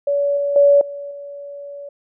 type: tone with level steps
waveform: sine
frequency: 569 Hz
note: C#5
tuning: 45 cents sharp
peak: -15 / -17 / -8 / -27 / -30 dBFS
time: 0.07-1.89 s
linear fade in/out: 5 ms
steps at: 0.37 / 0.56 / 0.81 / 1.11 s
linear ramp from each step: 2 ms
effects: none

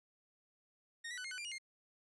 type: tone with pitch steps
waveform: sawtooth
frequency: 1854 / 1951 / 1495 / 2136 / 1498 / 2382 / 2870 / 2121 Hz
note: A#6 / B6 / F#6 / C7 / F#6 / D7 / F7 / C7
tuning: -10 / -22 / +17 / +35 / +21 / +24 / +47 / +23 cents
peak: -39 dBFS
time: 1.04-1.584 s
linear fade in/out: 10 ms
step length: 68 ms
effects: resampled to 22050 Hz

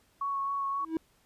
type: tone with vibrato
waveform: sine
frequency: 1108.7 Hz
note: C#6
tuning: in tune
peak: -29 dBFS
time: 0.21-0.85 s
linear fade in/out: 5 ms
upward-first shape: sine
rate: 3.8 Hz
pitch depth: 14 cents each way
type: tone with exponential growth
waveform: triangle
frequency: 322.8 Hz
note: E4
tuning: 36 cents flat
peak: -22 dBFS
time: 0.78-0.97 s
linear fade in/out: 2 ms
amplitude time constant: 40 ms
effects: pink hiss -67 dBFS RMS until 1.25 s + resampled to 32000 Hz

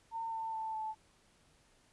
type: tone with pitch steps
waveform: sine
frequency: 908 / 896 / 884.2 / 872.5 Hz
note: A#5 / A5 / A5 / A5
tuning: -46 / +31 / +8 / -15 cents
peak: -36 dBFS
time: 0.11-0.95 s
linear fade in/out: 50 ms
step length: 210 ms
effects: pink hiss -68 dBFS RMS until 1.92 s + resampled to 24000 Hz

